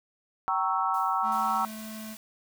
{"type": "chord", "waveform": "sine", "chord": "G diminished seventh", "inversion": "none", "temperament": "equal with one note detuned", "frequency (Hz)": [769.6, 932.3, 1108.7, 1318.5], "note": ["G5", "Bb5", "Db6", "Fb6"], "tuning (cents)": [-32, 0, 0, 0], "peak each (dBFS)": [-30, -30, -30, -29], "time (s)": [0.48, 1.65], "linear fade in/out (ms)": 0}
{"type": "noise with exponential decay", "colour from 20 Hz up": "blue", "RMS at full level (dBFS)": -48, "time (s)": [0.94, 1.77], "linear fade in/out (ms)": 2, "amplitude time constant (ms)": 180}
{"type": "tone", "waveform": "square", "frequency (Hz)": 217.9, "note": "A3", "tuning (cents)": -17, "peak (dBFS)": -39, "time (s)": [1.22, 2.17], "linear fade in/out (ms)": 50}
{"type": "band-stop noise", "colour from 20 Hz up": "white", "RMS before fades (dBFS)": -46, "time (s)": [1.32, 2.17], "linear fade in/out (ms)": 0, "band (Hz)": [130, 520], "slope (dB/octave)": 48}
{"effects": []}